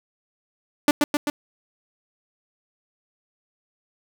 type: tone with echo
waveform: sawtooth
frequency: 293.7 Hz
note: D4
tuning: in tune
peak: -9 dBFS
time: 0.88-0.91 s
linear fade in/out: 2 ms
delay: 130 ms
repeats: 3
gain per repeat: -3 dB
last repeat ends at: 1.3 s
effects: none